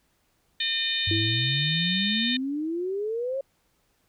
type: harmonic tone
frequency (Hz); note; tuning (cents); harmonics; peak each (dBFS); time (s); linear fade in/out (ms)
607; D#5; -43; 3 / 4 / 5 / 6 / 7; -32 / -34 / -32 / -27 / -35; 0.6-2.37; 5
type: exponential sweep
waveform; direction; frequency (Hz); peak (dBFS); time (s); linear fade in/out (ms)
sine; up; 97 to 554; -26; 1.07-3.41; 5
type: tone with exponential decay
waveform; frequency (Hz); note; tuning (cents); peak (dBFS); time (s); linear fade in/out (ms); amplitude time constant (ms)
sine; 329; E4; -3; -24; 1.11-1.99; 2; 190
effects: pink hiss -69 dBFS RMS until 4.08 s